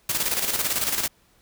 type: noise with tremolo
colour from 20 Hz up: white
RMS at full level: -23 dBFS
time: 0.09-1.08 s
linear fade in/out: 5 ms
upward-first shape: square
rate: 18 Hz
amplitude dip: 55%
effects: pink hiss -61 dBFS RMS until 1.41 s